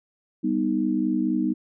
sine chord, G augmented, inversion none, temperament equal with one note detuned, 196.68 / 246.9 / 311.1 Hz, G3 / B3 / D#4, +6 / 0 / 0 cents, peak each -27 / -25 / -24 dBFS, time 0.43-1.54 s, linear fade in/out 20 ms, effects none

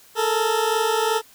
20% pulse tone pair together, 433.2 / 455.9 Hz, A4 / A#4, -27 / -39 cents, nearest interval minor second, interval 88 cents, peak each -17 dBFS, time 0.15-1.22 s, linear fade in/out 50 ms, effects white hiss -51 dBFS RMS until 1.34 s

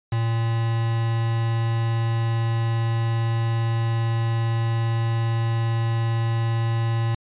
triangle tone with quantisation, 114.7 Hz, A#2, 28 cents flat, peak -18 dBFS, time 0.12-7.15 s, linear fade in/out 5 ms, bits 5, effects resampled to 8000 Hz

